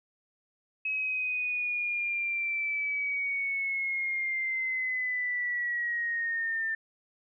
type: linear sweep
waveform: sine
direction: down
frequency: 2560 to 1787 Hz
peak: -28 dBFS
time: 0.85-6.75 s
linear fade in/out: 5 ms
effects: none